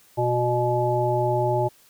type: harmonic tone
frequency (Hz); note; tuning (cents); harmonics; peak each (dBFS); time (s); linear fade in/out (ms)
121.9; B2; -22; 1 / 3 / 5 / 7; -25 / -25 / -25 / -25; 0.17-1.69; 20
effects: white hiss -56 dBFS RMS until 1.89 s